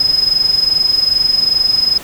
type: tone with amplitude modulation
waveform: sine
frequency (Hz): 5070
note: D#8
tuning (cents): +32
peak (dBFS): -7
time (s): 0-1.98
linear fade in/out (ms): 5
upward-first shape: sine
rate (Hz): 22.5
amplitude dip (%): 75
effects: pink hiss -32 dBFS RMS until 2.03 s